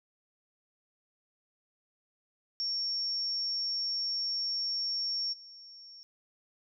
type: tone with level steps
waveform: sine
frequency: 5490 Hz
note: F8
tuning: 31 cents flat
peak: -30 / -48 dBFS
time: 2.6-6.03 s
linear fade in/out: 0 ms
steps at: 5.32 s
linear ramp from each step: 20 ms
effects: none